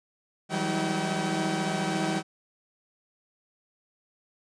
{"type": "tone cluster", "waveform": "sawtooth", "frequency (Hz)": [161.1, 184.9, 199.2, 320.6, 767], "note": ["E3", "F#3", "G3", "E4", "G5"], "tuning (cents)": [-39, -1, 28, -48, -38], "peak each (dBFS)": -29, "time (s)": [0.49, 2.23], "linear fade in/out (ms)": 50, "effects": ["resampled to 22050 Hz"]}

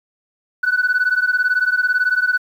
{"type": "beating tone pair", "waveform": "sine", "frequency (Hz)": [1480, 1498], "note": ["F#6", "F#6"], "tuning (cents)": [0, 21], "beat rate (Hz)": 18, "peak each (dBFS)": -16, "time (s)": [0.63, 2.38], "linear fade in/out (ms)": 10, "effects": ["tanh soft clip ceiling -10 dBFS", "8-bit"]}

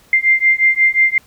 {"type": "beating tone pair", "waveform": "sine", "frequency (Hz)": [2093, 2098.6], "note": ["C7", "C7"], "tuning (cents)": [0, 5], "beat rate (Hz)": 5.6, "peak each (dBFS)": -13, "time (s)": [0.13, 1.18], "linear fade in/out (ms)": 2, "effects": ["pink hiss -50 dBFS RMS until 1.26 s"]}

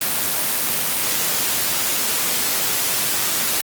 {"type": "noise with amplitude modulation", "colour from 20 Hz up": "white", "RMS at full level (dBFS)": -19, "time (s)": [0.01, 3.61], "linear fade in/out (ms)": 5, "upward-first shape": "sine", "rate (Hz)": 97.4, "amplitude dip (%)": 30, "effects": ["high-pass 100 Hz 12 dB/octave", "Opus 24 kbps"]}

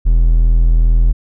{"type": "tone", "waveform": "triangle", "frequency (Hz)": 41.2, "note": "E1", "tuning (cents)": 0, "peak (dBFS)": -5, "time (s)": [0.05, 1.13], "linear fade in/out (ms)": 20, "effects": []}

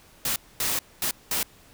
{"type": "noise bursts at uneven times", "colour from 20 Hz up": "white", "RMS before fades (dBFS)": -26, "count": 4, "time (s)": [[0.25, 0.36], [0.6, 0.79], [1.02, 1.11], [1.31, 1.43]], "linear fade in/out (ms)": 2, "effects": ["pink hiss -54 dBFS RMS until 1.73 s"]}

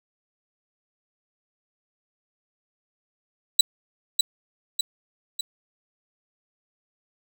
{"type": "tone with echo", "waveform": "30% pulse", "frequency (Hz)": 3943, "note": "B7", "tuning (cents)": -4, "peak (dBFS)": -8, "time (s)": [3.59, 3.61], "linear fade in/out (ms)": 5, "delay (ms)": 600, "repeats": 3, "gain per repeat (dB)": -5, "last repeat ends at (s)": 5.41, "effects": []}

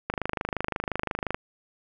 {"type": "click train", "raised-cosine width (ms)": 0.5, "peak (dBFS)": -12, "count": 33, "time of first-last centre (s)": [0.1, 1.345], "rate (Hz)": 25.7, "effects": []}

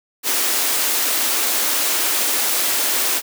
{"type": "high-pass noise", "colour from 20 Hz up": "white", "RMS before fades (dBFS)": -19, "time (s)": [0.23, 3.22], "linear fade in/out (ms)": 50, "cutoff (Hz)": 250, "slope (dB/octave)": 48, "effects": []}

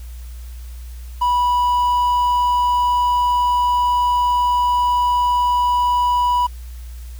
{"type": "tone with quantisation", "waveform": "triangle", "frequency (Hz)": 981, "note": "B5", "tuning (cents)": -12, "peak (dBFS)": -12, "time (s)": [1.21, 6.47], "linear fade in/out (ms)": 10, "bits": 7, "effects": ["added 60 Hz sine -30 dBFS peak until 7.19 s", "white hiss -48 dBFS RMS until 7.19 s"]}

